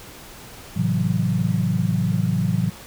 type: chord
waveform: sine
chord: F# half-diminished seventh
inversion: first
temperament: equal with one note detuned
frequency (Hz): 110 / 132.95 / 164.81 / 185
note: A2 / C3 / E3 / F#3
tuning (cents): 0 / +28 / 0 / 0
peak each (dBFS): -24 / -25 / -23 / -23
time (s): 0.76-2.7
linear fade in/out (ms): 10
effects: pink hiss -41 dBFS RMS until 2.86 s